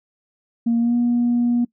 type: tone with pitch glide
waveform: sine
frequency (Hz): 233.1 to 240.1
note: A#3 to B3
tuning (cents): 0 to -49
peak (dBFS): -14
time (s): 0.66-1.65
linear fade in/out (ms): 10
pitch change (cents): +51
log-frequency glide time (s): 0.79-0.95
effects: noise-tail reverb RT60 0.1 s tail -22 dB re dry + tanh soft clip ceiling -12 dBFS